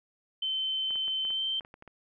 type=tone with pitch glide; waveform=sine; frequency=3079 to 3118 Hz; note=G7 to G7; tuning=-32 to -10 cents; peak=-28 dBFS; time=0.42-1.6 s; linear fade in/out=5 ms; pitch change=+22 cents; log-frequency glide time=1.29-1.43 s
type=clicks; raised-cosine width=0.5 ms; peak=-33 dBFS; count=10; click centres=0.907 / 0.957 / 1.08 / 1.251 / 1.305 / 1.608 / 1.649 / 1.741 / 1.824 / 1.877 s
effects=none